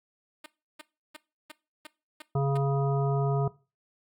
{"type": "tone bursts", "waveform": "5% pulse", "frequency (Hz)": 305.8, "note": "D#4", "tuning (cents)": -30, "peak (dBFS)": -30, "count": 7, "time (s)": [0.44, 2.574], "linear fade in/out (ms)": 5, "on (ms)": 22, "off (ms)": 330}
{"type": "harmonic tone", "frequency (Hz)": 138.6, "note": "C#3", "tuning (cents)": 0, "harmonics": [1, 3, 5, 7, 9], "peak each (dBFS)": [-24, -31, -34, -39, -39], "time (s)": [2.35, 3.48], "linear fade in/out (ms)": 5}
{"effects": ["noise-tail reverb RT60 0.3 s tail -19 dB re dry"]}